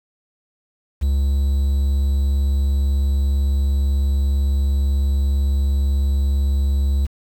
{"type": "tone with quantisation", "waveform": "triangle", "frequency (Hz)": 69, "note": "C#2", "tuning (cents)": -7, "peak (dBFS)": -13, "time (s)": [1.01, 7.07], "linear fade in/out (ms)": 20, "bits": 7, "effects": []}